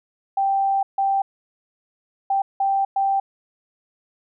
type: tone bursts at uneven times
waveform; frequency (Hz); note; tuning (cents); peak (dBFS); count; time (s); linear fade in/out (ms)
sine; 784; G5; 0; -17; 5; 0.37-0.83 / 0.98-1.22 / 2.3-2.42 / 2.6-2.85 / 2.96-3.2; 5
effects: none